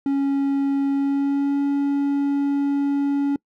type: tone with pitch glide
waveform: triangle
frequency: 277 to 281.7 Hz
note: C#4 to C#4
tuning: -1 to +28 cents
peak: -16 dBFS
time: 0.06-3.36 s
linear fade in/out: 2 ms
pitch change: +29 cents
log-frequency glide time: 0.91-1.61 s
effects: noise-tail reverb RT60 0.1 s tail -25 dB re dry